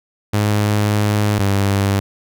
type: tone pair in turn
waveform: sawtooth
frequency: 104.4 / 99.17 Hz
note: G#2 / G2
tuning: +10 / +21 cents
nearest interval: minor second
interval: 89 cents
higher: first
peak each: -10 dBFS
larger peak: neither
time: 0.33-1.39 / 1.39-2 s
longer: first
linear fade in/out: 10 ms
effects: none